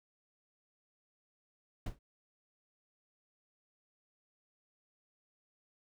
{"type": "noise with exponential decay", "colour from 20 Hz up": "brown", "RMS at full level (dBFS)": -32, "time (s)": [1.86, 1.99], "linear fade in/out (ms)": 5, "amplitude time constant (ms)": 28, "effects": []}